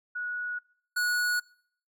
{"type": "tone pair in turn", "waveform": ["sine", "square"], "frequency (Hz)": [1462, 1462], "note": ["F#6", "F#6"], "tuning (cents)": [-21, -21], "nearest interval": "unison", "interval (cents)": 0, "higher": "neither", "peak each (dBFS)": [-31, -26], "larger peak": "second", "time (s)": [[0.15, 0.59], [0.96, 1.4]], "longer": "neither", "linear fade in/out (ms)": 10, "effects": ["noise-tail reverb RT60 0.6 s tail -24 dB re dry"]}